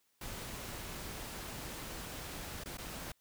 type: noise with dropouts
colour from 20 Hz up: pink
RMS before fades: -44 dBFS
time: 0.21-3.12 s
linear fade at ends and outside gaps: 5 ms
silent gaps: 2.638-2.657 / 2.773-2.782 s
effects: white hiss -75 dBFS RMS until 3.2 s